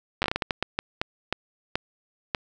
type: slowing click train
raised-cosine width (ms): 0.3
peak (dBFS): -8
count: 15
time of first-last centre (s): 0.22-2.348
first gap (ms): 9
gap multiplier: 1.38
effects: none